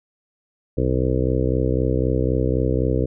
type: harmonic tone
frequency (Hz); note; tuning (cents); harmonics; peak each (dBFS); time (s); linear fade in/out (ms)
63.9; C2; -40; 1 / 2 / 3 / 4 / 5 / 6 / 7 / 8 / 9; -23 / -23 / -33 / -27 / -26 / -30 / -25 / -27 / -36; 0.77-3.06; 10
effects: none